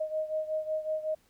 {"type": "beating tone pair", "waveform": "sine", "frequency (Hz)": [622.3, 627.7], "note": ["D#5", "D#5"], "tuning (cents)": [0, 15], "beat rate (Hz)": 5.4, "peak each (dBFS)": [-31, -35], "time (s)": [0, 1.15], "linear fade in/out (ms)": 10, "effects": ["pink hiss -67 dBFS RMS until 1.29 s"]}